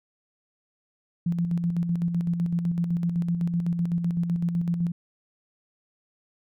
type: tone with tremolo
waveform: sine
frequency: 171.4 Hz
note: F3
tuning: 32 cents flat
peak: -21 dBFS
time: 1.26-4.92 s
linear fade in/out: 5 ms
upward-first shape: square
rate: 7.9 Hz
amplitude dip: 45%
effects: none